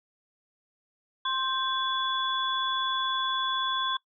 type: tone cluster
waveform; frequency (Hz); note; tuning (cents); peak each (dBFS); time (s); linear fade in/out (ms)
sine; 1054 / 1565 / 3425; C6 / G6 / A7; +12 / -3 / -47; -29 / -35 / -30; 1.25-3.97; 5
effects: noise-tail reverb RT60 0.1 s tail -22 dB re dry